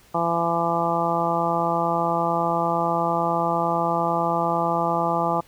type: harmonic tone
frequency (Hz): 168.9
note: E3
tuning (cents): +42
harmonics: 1 / 2 / 3 / 4 / 5 / 6 / 7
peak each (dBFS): -29 / -30 / -29 / -26 / -25 / -29 / -27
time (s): 0.14-5.41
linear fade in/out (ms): 10
effects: pink hiss -54 dBFS RMS until 5.47 s